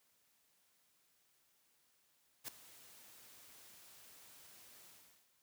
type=noise with ADSR envelope; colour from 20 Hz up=white; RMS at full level=-42 dBFS; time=2.44-5.29 s; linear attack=42 ms; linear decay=3 ms; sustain=-18 dB; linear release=430 ms; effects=white hiss -75 dBFS RMS until 5.42 s + high-pass 60 Hz 12 dB/octave